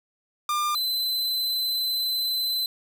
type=tone pair in turn; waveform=45% pulse; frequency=1199 / 4042 Hz; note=D6 / B7; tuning=+36 / +39 cents; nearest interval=octave + major sixth; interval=2103 cents; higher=second; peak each=-23 dBFS; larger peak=neither; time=0.49-0.75 / 0.75-2.66 s; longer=second; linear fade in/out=2 ms; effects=10-bit